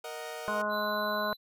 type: chord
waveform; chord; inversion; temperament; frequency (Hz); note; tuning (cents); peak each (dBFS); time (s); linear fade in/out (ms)
sawtooth; D# minor; second; equal; 466.2 / 622.3 / 740; A#4 / D#5 / F#5; 0 / 0 / 0; -38 / -38 / -40; 0.04-0.62; 5
type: harmonic tone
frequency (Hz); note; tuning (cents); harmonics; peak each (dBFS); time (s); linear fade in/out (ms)
210; G#3; +19; 1 / 2 / 3 / 4 / 5 / 6 / 7; -39 / -42 / -33 / -44 / -33 / -44 / -35; 0.48-1.33; 0
type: tone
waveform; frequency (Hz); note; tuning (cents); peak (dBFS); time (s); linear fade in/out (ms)
square; 4001; B7; +22; -40; 0.69-1.37; 50
effects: none